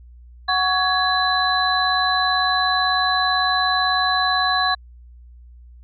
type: tone cluster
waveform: sine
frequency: 740 / 1121 / 1677 / 4011 Hz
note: F#5 / C#6 / G#6 / B7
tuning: 0 / +19 / +16 / +26 cents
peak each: -22 dBFS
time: 0.48-4.75 s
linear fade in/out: 10 ms
effects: added 60 Hz sine -41 dBFS peak until 5.83 s